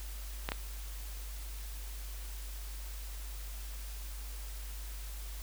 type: clicks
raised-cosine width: 0.3 ms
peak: -17 dBFS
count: 2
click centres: 0.489 / 0.519 s
effects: added 50 Hz sine -40 dBFS peak until 5.42 s + white hiss -50 dBFS RMS until 5.42 s